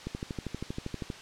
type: click train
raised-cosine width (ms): 3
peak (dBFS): -21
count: 14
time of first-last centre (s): 0.07-1.102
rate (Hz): 12.6
effects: white hiss -46 dBFS RMS until 1.21 s + low-pass 5000 Hz 12 dB/octave